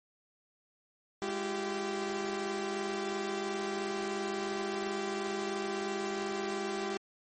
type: tone cluster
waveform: sawtooth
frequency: 205.6 / 340.6 / 388.3 Hz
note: G#3 / F4 / G4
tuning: -17 / -43 / -16 cents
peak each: -36 / -36 / -31 dBFS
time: 1.22-6.97 s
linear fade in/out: 0 ms
effects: MP3 32 kbps